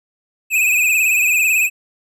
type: tone with vibrato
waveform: square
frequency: 2531 Hz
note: D#7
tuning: 29 cents sharp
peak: -13 dBFS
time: 0.5-1.7 s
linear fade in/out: 50 ms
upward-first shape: triangle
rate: 18 Hz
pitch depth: 92 cents each way
effects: none